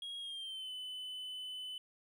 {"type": "tone with pitch glide", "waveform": "triangle", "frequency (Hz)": [3288, 3015], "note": ["G#7", "F#7"], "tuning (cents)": [-18, 32], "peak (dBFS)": -40, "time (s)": [0.02, 1.78], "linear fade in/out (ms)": 2, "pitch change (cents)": -150, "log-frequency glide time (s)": [0.19, 0.72], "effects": []}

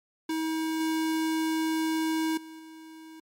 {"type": "tone with level steps", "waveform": "square", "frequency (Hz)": 319.3, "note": "D#4", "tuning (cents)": 45, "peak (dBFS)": [-28, -26, -43, -45], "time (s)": [0.29, 3.2], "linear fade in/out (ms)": 5, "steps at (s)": [0.8, 2.37, 2.59], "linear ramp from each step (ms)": 5, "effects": ["MP3 64 kbps"]}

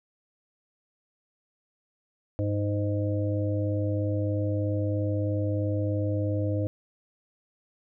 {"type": "harmonic tone with a mistuned harmonic", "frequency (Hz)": 103.1, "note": "G#2", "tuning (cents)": -12, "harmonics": [1, 3, 5, 6], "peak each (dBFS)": [-26, -31, -33, -37], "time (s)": [2.39, 6.67], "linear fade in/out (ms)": 0, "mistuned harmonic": 1, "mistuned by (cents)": -20, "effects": []}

